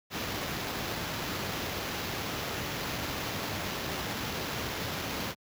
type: noise with sample-and-hold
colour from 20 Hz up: pink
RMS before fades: -34 dBFS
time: 0.1-5.35 s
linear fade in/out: 50 ms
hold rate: 8820 Hz
effects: high-pass 80 Hz 12 dB/octave